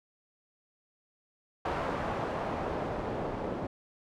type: noise with low-pass filter sweep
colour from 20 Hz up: white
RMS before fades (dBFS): -34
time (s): 1.65-3.67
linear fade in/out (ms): 5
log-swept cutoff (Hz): 1000 to 570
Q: 1
effects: none